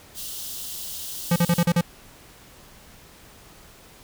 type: high-pass noise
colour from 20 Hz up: white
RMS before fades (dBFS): -34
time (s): 0.14-1.66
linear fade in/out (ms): 50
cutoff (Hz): 2800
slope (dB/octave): 96
type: tone bursts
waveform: square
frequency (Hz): 172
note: F3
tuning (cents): -26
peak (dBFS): -17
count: 6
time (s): 1.31-1.811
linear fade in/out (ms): 5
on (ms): 51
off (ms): 39
effects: pink hiss -49 dBFS RMS until 4.03 s